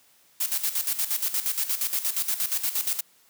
blue noise with tremolo, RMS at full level -25 dBFS, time 0.4-3.01 s, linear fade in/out 10 ms, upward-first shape square, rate 8.5 Hz, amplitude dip 70%, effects white hiss -60 dBFS RMS until 3.29 s + high-pass 100 Hz 12 dB/octave

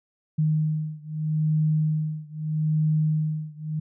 sine beating tone pair, 154.5 / 155.29 Hz, D#3 / D#3, -12 / -3 cents, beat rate 0.79 Hz, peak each -24 / -25 dBFS, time 0.38-3.8 s, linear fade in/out 10 ms, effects none

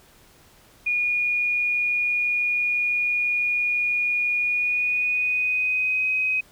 sine tone with pitch glide, 2442 to 2522 Hz, D#7 to D#7, -33 to +23 cents, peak -20 dBFS, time 0.86-6.41 s, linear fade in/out 10 ms, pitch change +56 cents, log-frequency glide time 4.38-6.1 s, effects pink hiss -54 dBFS RMS until 6.51 s

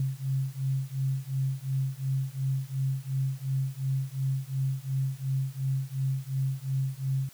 sine beating tone pair, 132.6 / 135.4 Hz, C3 / C#3, +23 / -40 cents, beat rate 2.8 Hz, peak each -30 dBFS, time 0-7.29 s, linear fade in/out 2 ms, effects white hiss -54 dBFS RMS until 7.33 s

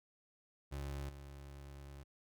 30% pulse tone with level steps, 69.9 Hz, C#2, 15 cents sharp, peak -38 / -47 dBFS, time 0.71-2.04 s, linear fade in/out 20 ms, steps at 1.09 s, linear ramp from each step 5 ms, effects none

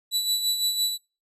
sawtooth tone with tremolo, 3951 Hz, B7, in tune, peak -17 dBFS, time 0.11-0.98 s, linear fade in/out 50 ms, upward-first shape sine, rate 5.9 Hz, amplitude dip 55%, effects noise-tail reverb RT60 0.3 s tail -25 dB re dry + resampled to 32000 Hz

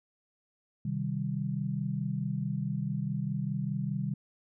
sine chord, C minor, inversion none, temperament equal, 130.81 / 155.56 / 196 Hz, C3 / Eb3 / G3, 0 / 0 / 0 cents, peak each -34 dBFS, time 0.85-4.14 s, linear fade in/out 5 ms, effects none

